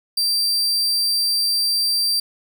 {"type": "tone", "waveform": "40% pulse", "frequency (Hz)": 4699, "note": "D8", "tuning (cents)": 0, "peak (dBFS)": -16, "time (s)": [0.17, 2.2], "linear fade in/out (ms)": 5, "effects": []}